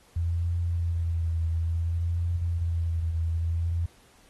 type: tone with vibrato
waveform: sine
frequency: 84 Hz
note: E2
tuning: 33 cents sharp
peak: -24 dBFS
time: 0.16-3.86 s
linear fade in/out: 5 ms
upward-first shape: triangle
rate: 0.58 Hz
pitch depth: 44 cents each way
effects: pink hiss -59 dBFS RMS until 4.29 s + AAC 32 kbps